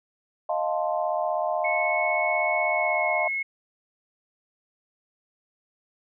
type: chord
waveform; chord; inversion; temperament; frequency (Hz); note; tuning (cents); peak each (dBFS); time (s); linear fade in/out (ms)
sine; F dominant seventh; third; equal; 622.3 / 698.5 / 880 / 1046.5; Eb5 / F5 / A5 / C6; 0 / 0 / 0 / 0; -27 / -27 / -32 / -33; 0.49-3.28; 5
type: tone with pitch glide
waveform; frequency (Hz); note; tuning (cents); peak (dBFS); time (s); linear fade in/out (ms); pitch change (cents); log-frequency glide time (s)
sine; 2200 to 2177; C#7 to C#7; -14 to -32; -25; 1.64-3.43; 10; -18; 2.7-3.08
effects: none